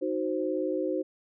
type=chord; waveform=sine; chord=C diminished; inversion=first; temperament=equal; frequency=311.1 / 370 / 523.3 Hz; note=Eb4 / Gb4 / C5; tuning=0 / 0 / 0 cents; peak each=-31 dBFS; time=0.01-1.03 s; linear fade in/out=20 ms; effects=none